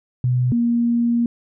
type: tone pair in turn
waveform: sine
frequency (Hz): 125 / 236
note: B2 / A#3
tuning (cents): +21 / +22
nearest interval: major seventh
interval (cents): 1101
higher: second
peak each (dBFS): -15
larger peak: neither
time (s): 0.24-0.52 / 0.52-1.26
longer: second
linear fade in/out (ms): 2
effects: none